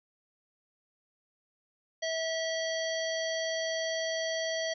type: harmonic tone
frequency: 649 Hz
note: E5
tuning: 27 cents flat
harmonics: 1 / 3 / 5 / 7 / 9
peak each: -32 / -37 / -39 / -40 / -42 dBFS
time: 2.02-4.74 s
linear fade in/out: 10 ms
effects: none